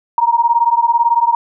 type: beating tone pair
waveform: sine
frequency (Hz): 930 / 948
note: A#5 / A#5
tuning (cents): -4 / +29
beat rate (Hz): 18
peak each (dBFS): -13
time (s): 0.18-1.35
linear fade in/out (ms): 2
effects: none